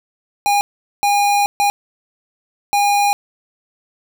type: tone bursts at uneven times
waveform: square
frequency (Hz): 814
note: G#5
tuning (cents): -35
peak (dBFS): -13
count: 4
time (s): 0.46-0.61 / 1.03-1.46 / 1.6-1.7 / 2.73-3.13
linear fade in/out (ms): 0
effects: 9-bit